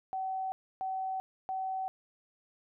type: tone bursts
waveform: sine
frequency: 760 Hz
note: F#5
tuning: 46 cents sharp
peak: -32 dBFS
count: 3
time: 0.13-1.88 s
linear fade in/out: 0 ms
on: 390 ms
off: 290 ms
effects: none